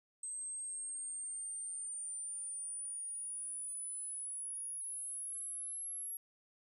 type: exponential sweep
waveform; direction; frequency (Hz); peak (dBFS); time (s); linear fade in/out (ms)
sine; up; 8240 to 11270; -40; 0.23-6.17; 2
effects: none